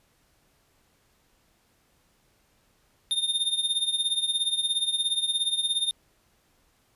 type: tone with tremolo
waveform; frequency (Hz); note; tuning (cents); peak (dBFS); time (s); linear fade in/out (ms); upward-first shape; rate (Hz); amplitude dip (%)
square; 3643; A#7; -41; -21; 3.11-5.91; 0; triangle; 17; 85
effects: pink hiss -66 dBFS RMS until 6.95 s + resampled to 32000 Hz